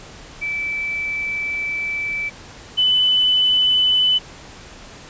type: tone pair in turn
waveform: sine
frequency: 2317 / 3004 Hz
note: D7 / F#7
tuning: -24 / +26 cents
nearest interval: major third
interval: 450 cents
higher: second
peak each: -21 / -13 dBFS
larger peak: second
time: 0.41-2.3 / 2.77-4.19 s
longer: first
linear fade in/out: 20 ms
effects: pink hiss -40 dBFS RMS until 5.09 s + resampled to 16000 Hz